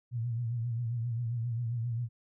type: tone with vibrato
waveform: sine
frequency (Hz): 117.7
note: A#2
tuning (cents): +17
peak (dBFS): -30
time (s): 0.11-2.09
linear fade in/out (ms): 50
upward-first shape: triangle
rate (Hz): 7.5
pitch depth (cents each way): 91
effects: none